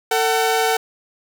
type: tone pair together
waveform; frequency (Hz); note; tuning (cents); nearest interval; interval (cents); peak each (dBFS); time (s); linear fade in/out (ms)
sawtooth; 448.5 / 754.3; A4 / F#5; +33 / +33; major sixth; 900; -15; 0.11-0.77; 5
effects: none